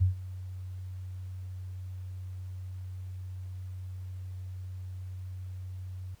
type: tone with ADSR envelope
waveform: sine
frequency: 92.5 Hz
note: F#2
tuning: in tune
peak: -19 dBFS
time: 0-6.15 s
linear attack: 22 ms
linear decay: 120 ms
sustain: -18 dB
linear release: 6 ms
effects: pink hiss -64 dBFS RMS until 6.2 s